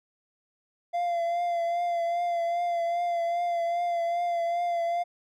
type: tone with vibrato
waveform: triangle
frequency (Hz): 689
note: F5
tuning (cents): -24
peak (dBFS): -23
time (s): 0.93-5.04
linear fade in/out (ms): 20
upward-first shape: triangle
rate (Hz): 2.5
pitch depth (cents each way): 36
effects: none